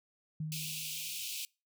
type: tone with exponential decay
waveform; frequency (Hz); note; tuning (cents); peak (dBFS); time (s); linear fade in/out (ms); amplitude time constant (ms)
sine; 155.56; D#3; 0; -33; 0.4-1.28; 5; 190
type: high-pass noise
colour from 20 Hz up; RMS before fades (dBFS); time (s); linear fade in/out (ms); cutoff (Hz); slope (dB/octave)
pink; -40; 0.52-1.45; 0; 2400; 96
effects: noise-tail reverb RT60 0.3 s tail -26 dB re dry